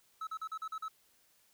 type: tone bursts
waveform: triangle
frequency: 1299 Hz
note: E6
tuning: 26 cents flat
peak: -35 dBFS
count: 7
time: 0.21-0.883 s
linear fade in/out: 5 ms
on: 61 ms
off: 41 ms
effects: white hiss -69 dBFS RMS until 1.53 s